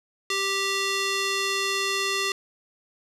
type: tone with band-pass filter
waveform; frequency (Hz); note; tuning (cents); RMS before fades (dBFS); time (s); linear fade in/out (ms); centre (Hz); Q
square; 392; G4; 0; -26; 0.3-2.32; 2; 3800; 0.85
effects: resampled to 32000 Hz + 8-bit